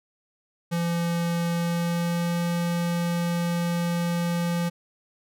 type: tone with pitch glide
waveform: square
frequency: 170.4 to 171.98 Hz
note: F3 to F3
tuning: -42 to -26 cents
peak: -24 dBFS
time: 0.71-4.7 s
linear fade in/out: 20 ms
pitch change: +16 cents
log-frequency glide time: 1.53-2.41 s
effects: none